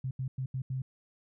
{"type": "tone bursts at uneven times", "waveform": "sine", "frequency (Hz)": 130.81, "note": "C3", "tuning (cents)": 0, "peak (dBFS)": -31, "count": 5, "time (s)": [[0.04, 0.11], [0.19, 0.28], [0.38, 0.46], [0.54, 0.62], [0.7, 0.82]], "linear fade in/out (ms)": 5, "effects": []}